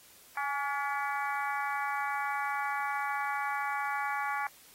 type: harmonic tone with a mistuned harmonic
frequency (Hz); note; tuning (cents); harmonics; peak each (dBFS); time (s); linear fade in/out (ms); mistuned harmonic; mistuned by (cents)
284.4; C#4; +45; 3 / 4 / 5 / 6 / 7 / 8; -34 / -36 / -38 / -40 / -41 / -42; 0.37-4.47; 2; 3; -36
effects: white hiss -57 dBFS RMS until 4.74 s + AAC 48 kbps